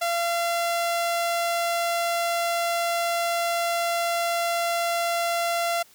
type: tone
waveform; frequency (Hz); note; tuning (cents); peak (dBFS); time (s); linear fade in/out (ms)
sawtooth; 684; F5; -36; -19; 0.01-5.83; 10
effects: white hiss -55 dBFS RMS until 5.94 s